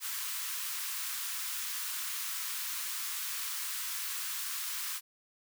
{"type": "high-pass noise", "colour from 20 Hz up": "white", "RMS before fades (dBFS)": -37, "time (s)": [0, 5.01], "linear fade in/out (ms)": 50, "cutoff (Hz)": 1000, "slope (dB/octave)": 48, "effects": []}